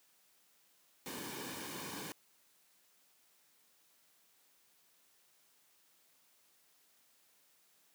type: noise with comb filter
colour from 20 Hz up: pink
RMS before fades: -44 dBFS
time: 1.06-2.12 s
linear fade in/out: 0 ms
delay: 1.5 ms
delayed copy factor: -0.55
effects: white hiss -70 dBFS RMS until 7.94 s + high-pass 150 Hz 12 dB/octave